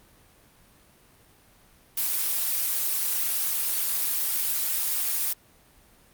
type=noise; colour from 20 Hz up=blue; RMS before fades=-26 dBFS; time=1.97-5.33 s; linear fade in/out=5 ms; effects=pink hiss -57 dBFS RMS until 6.13 s + Opus 32 kbps